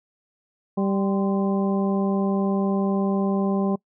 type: harmonic tone with a mistuned harmonic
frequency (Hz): 196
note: G3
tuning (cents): 0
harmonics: 1 / 2 / 3 / 4 / 5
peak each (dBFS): -21 / -27 / -31 / -33 / -35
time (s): 0.77-3.76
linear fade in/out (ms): 10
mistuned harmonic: 5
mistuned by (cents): +93
effects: noise-tail reverb RT60 0.1 s tail -24 dB re dry